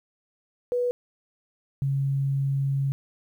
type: tone pair in turn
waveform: sine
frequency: 490 / 137.5 Hz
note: B4 / C#3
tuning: -14 / -14 cents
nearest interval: octave + minor seventh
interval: 2200 cents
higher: first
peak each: -22 / -22 dBFS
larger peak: neither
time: 0.72-0.91 / 1.82-2.92 s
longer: second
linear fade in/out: 0 ms
effects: 10-bit